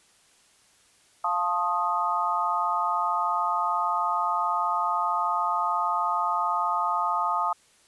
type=chord; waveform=sine; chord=F dominant seventh; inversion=none; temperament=equal with one note detuned; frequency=698.5 / 880 / 1071 / 1244.5 Hz; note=F5 / A5 / C6 / Eb6; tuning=0 / 0 / +40 / 0 cents; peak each=-31 / -28 / -31 / -26 dBFS; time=1.24-7.53 s; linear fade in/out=5 ms; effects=white hiss -60 dBFS RMS until 7.87 s + resampled to 24000 Hz